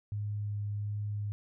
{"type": "tone with vibrato", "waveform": "sine", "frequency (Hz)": 103.5, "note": "G#2", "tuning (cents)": -5, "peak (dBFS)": -32, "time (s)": [0.12, 1.32], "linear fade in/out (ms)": 0, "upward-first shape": "sine", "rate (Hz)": 1.4, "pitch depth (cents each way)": 8, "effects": []}